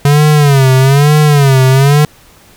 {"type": "tone with vibrato", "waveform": "square", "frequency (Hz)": 140.7, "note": "C#3", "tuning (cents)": 26, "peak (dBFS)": -5, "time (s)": [0.05, 2.05], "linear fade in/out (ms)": 2, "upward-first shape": "sine", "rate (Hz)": 1.1, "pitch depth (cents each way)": 130, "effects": ["pink hiss -42 dBFS RMS until 2.56 s"]}